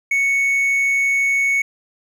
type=tone; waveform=triangle; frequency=2217 Hz; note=C#7; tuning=in tune; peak=-13 dBFS; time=0.11-1.62 s; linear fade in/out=5 ms; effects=none